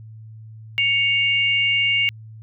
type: tone pair together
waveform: sine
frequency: 2222 / 2802 Hz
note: C#7 / F7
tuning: +4 / +5 cents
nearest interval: major third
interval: 401 cents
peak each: -19 dBFS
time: 0.78-2.09 s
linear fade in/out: 0 ms
effects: added 110 Hz sine -37 dBFS peak until 2.42 s